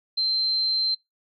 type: tone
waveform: sine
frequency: 4121 Hz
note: C8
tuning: 27 cents flat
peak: -21 dBFS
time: 0.17-0.95 s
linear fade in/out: 10 ms
effects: noise-tail reverb RT60 0.2 s tail -25 dB re dry